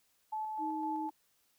sine tone with tremolo, 866 Hz, A5, 28 cents flat, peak -34 dBFS, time 0.32-1.1 s, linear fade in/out 10 ms, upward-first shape square, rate 3.9 Hz, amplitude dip 25%
sine tone, 313.3 Hz, D#4, 12 cents sharp, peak -37 dBFS, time 0.58-1.11 s, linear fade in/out 50 ms
effects white hiss -73 dBFS RMS until 1.58 s

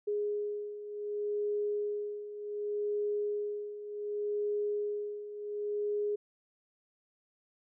sine beating tone pair, 414.3 / 414.97 Hz, G#4 / G#4, -4 / -1 cents, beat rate 0.67 Hz, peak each -38 / -33 dBFS, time 0.07-6.16 s, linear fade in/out 10 ms, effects none

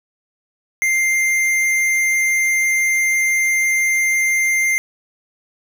sine tone with tanh clipping, 2098 Hz, C7, 4 cents sharp, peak -16 dBFS, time 0.82-4.78 s, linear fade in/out 0 ms, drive 15 dB, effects none

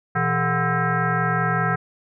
sine tone with frequency modulation, 740 Hz, F#5, in tune, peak -18 dBFS, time 0.15-1.76 s, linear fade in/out 10 ms, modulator 287 Hz, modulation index 3.4, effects none

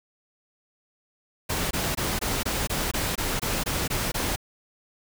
pink noise bursts, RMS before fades -27 dBFS, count 12, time 1.49-4.361 s, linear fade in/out 10 ms, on 220 ms, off 21 ms, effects none

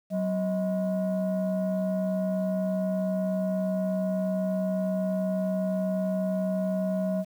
sine tone pair together, 187.89 / 632 Hz, F#3 / D#5, +27 / +27 cents, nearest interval octave + major sixth, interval 2100 cents, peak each -25 / -27 dBFS, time 0.1-7.25 s, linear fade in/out 50 ms, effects tanh soft clip ceiling -21 dBFS + 9-bit

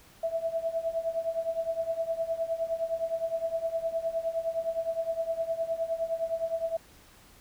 sine tone with tremolo, 659.3 Hz, E5, in tune, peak -24 dBFS, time 0.23-6.77 s, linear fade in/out 5 ms, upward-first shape triangle, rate 9.7 Hz, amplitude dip 90%, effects pink hiss -56 dBFS RMS until 7.4 s

